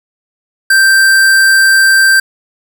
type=tone with hard clipping; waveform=sine; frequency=1568 Hz; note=G6; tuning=in tune; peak=-6 dBFS; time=0.7-2.2 s; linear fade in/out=5 ms; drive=18 dB; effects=none